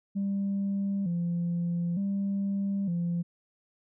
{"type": "tone with vibrato", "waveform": "sine", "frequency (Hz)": 184.7, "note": "F#3", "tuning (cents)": -3, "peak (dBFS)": -25, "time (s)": [0.15, 3.23], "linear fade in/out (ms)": 20, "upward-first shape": "square", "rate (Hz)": 0.55, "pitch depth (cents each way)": 120, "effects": ["tanh soft clip ceiling -24 dBFS"]}